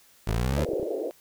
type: exponential sweep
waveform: 20% pulse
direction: up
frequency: 51.91 to 77.78 Hz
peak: -19 dBFS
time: 0.27-0.65 s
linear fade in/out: 5 ms
type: clicks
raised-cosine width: 2 ms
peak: -24 dBFS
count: 9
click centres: 0.301 / 0.331 / 0.366 / 0.53 / 0.584 / 0.69 / 0.734 / 0.798 / 0.829 s
type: band-pass noise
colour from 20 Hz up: pink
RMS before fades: -30 dBFS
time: 0.57-1.11 s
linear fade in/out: 0 ms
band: 340 to 590 Hz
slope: 48 dB/octave
effects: white hiss -58 dBFS RMS until 1.2 s